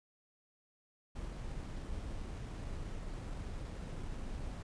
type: noise with sample-and-hold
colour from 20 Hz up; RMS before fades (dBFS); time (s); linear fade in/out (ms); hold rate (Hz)
brown; -42; 1.15-4.63; 10; 8820
effects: resampled to 22050 Hz